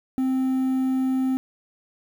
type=tone with quantisation; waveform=triangle; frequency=261.6 Hz; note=C4; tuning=in tune; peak=-18 dBFS; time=0.18-1.37 s; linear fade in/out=0 ms; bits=8; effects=none